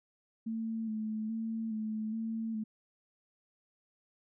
sine tone with vibrato, 220.7 Hz, A3, 5 cents sharp, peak -33 dBFS, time 0.46-2.64 s, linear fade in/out 10 ms, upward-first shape square, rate 1.2 Hz, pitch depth 29 cents each way, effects none

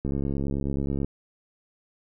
click train, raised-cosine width 3 ms, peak -16 dBFS, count 70, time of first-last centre 0.05-1.046 s, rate 69.3 Hz, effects none

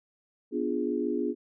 sine chord, B diminished seventh, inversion none, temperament equal, 246.9 / 293.7 / 349.2 / 415.3 Hz, B3 / D4 / F4 / Ab4, 0 / 0 / 0 / 0 cents, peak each -32 dBFS, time 0.51-1.35 s, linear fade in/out 50 ms, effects none

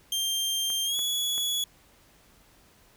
sawtooth tone with pitch glide, 3176 to 3384 Hz, G7 to G#7, +22 to +32 cents, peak -23 dBFS, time 0.12-1.64 s, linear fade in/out 2 ms, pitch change +110 cents, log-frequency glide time 0.85-0.97 s
clicks, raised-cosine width 0.5 ms, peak -28 dBFS, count 3, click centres 0.702 / 0.992 / 1.38 s
effects pink hiss -59 dBFS RMS until 2.96 s

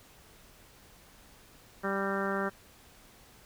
harmonic tone with a mistuned harmonic, 196 Hz, G3, in tune, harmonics 1 / 2 / 3 / 4 / 5 / 6 / 7 / 8 / 9, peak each -35 / -35 / -37 / -41 / -42 / -39 / -38 / -38 / -42 dBFS, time 1.83-2.5 s, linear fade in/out 20 ms, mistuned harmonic 9, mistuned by +57 cents, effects pink hiss -57 dBFS RMS until 3.45 s

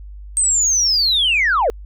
sine linear sweep, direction down, 8440 to 415.2 Hz, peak -12 dBFS, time 0.37-1.7 s, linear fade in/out 0 ms, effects tanh soft clip ceiling -9 dBFS + added 50 Hz sine -32 dBFS peak until 1.85 s

